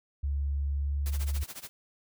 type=tone with pitch glide; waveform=sine; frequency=70.5 to 71.2 Hz; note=C#2 to C#2; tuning=+30 to +47 cents; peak=-27 dBFS; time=0.23-1.44 s; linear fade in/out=10 ms; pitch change=+17 cents; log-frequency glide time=0.77-0.95 s
type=noise with tremolo; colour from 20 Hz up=white; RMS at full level=-40 dBFS; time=1.06-1.69 s; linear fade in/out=0 ms; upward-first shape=sine; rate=14 Hz; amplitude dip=90%
effects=none